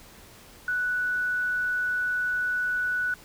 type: tone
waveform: sine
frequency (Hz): 1480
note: F#6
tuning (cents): 0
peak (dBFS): -24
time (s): 0.68-3.14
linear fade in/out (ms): 2
effects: pink hiss -50 dBFS RMS until 3.24 s